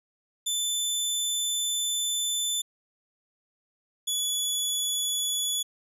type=tone pair in turn; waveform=20% pulse; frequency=3520 / 3414 Hz; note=A7 / G#7; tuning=0 / +47 cents; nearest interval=minor second; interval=53 cents; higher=first; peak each=-20 dBFS; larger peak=neither; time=0.46-2.62 / 4.07-5.63 s; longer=first; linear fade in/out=10 ms; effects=none